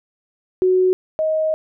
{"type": "tone pair in turn", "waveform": "sine", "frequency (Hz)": [370, 628.5], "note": ["F#4", "D#5"], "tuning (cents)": [0, 17], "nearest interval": "major sixth", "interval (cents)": 917, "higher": "second", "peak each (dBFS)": [-12, -16], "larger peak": "first", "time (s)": [[0.62, 0.93], [1.19, 1.54]], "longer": "second", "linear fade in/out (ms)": 0, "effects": []}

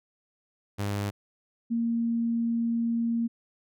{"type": "tone pair in turn", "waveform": ["sawtooth", "sine"], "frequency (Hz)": [101.5, 232], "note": ["G#2", "A#3"], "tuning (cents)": [-39, -8], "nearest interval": "octave + major second", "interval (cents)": 1431, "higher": "second", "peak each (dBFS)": -24, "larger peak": "neither", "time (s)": [[0.78, 1.11], [1.7, 3.28]], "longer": "second", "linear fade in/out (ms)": 20, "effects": []}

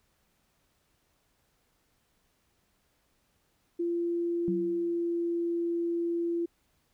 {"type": "tone with pitch glide", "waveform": "sine", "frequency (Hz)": [342.7, 340.3], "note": ["F4", "F4"], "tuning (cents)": [-33, -45], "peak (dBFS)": -27, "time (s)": [3.79, 6.46], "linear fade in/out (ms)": 10, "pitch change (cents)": -12, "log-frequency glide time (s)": [4.28, 5.78]}
{"type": "tone with exponential decay", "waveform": "sine", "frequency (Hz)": 185, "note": "F#3", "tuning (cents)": 0, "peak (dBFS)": -27, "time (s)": [4.48, 5.04], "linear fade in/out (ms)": 0, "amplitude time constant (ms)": 120}
{"effects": ["pink hiss -72 dBFS RMS until 6.93 s"]}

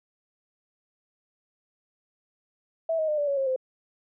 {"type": "tone with pitch steps", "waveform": "sine", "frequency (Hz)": [654, 629.2, 605.3, 582.3, 560.2, 538.9, 518.5], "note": ["E5", "D#5", "D#5", "D5", "C#5", "C#5", "C5"], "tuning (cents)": [-14, 19, -48, -15, 18, -49, -16], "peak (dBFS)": -23, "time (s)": [2.89, 3.562], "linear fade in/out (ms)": 5, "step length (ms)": 96, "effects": []}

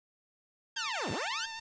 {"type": "linear two-way sweep", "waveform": "15% pulse", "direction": "down then up", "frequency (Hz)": [1655, 75.3, 1655], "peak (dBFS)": -27, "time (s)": [0.76, 1.46], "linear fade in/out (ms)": 10, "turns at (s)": 1.11}
{"type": "tone with vibrato", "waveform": "10% pulse", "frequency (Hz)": 897, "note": "A5", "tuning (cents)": 33, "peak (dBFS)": -31, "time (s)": [0.76, 1.6], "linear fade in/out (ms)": 10, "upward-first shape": "sine", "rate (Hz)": 10, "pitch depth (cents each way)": 21}
{"effects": ["resampled to 16000 Hz", "9-bit"]}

